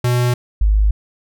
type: tone pair in turn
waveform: square / sine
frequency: 122.7 / 51.78 Hz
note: B2 / G#1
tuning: -11 / -4 cents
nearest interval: octave + minor third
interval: 1493 cents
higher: first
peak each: -14 / -10 dBFS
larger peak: second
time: 0.04-0.34 / 0.61-0.91 s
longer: neither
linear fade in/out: 5 ms
effects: none